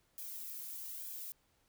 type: noise with flanger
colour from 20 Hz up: violet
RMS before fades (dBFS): -45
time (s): 0.18-1.32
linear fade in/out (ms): 0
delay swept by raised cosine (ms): 1.2 to 2.3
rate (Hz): 1.1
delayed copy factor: +0.65
effects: pink hiss -74 dBFS RMS until 1.68 s